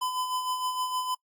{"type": "tone with tremolo", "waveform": "square", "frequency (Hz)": 1011, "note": "B5", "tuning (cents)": 40, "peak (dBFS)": -27, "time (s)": [0.01, 1.15], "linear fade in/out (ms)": 10, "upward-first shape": "sine", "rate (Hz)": 6.5, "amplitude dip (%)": 50, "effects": ["noise-tail reverb RT60 0.1 s tail -26 dB re dry", "AAC 64 kbps"]}